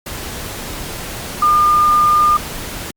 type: tone in noise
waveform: sine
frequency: 1208 Hz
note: D6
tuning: 48 cents sharp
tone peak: -9 dBFS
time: 1.42-2.37 s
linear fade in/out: 5 ms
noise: pink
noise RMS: -27 dBFS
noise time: 0.06-2.91 s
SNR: +15 dB
effects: Opus 48 kbps